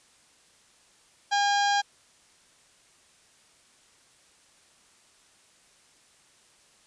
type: harmonic tone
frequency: 810 Hz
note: G#5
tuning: 43 cents flat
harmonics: 1 / 2 / 3 / 4 / 5 / 6 / 7 / 8 / 9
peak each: -23 / -28 / -40 / -33 / -37 / -36 / -38 / -43 / -45 dBFS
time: 1.31-1.82 s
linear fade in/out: 20 ms
effects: white hiss -60 dBFS RMS until 6.86 s + resampled to 22050 Hz